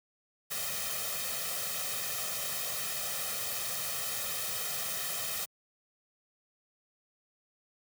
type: noise with comb filter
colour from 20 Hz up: white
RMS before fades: -35 dBFS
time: 0.5-5.46 s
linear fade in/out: 20 ms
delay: 1.6 ms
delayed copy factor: +0.85
effects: high-pass 100 Hz 12 dB/octave